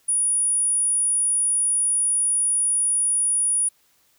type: tone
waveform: sine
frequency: 9700 Hz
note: D#9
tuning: 45 cents flat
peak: -18 dBFS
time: 0.08-3.69 s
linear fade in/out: 10 ms
effects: white hiss -62 dBFS RMS until 4.18 s